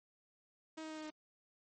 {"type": "tone with pitch steps", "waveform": "sawtooth", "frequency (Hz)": [317.1, 314.7, 312.4, 310, 307.7], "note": ["D#4", "D#4", "D#4", "D#4", "D#4"], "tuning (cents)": [33, 20, 7, -6, -19], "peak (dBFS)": -40, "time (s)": [0.77, 1.105], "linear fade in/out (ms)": 10, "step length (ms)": 67, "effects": ["MP3 32 kbps"]}